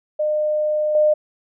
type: tone with level steps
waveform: sine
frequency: 607 Hz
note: D#5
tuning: 43 cents flat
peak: -17 / -12 dBFS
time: 0.19-1.14 s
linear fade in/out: 10 ms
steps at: 0.95 s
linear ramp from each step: 2 ms
effects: none